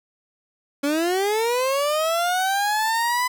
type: linear sweep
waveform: 30% pulse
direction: up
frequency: 277.2 to 1008 Hz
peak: -17 dBFS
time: 0.83-3.28 s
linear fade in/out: 10 ms
effects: none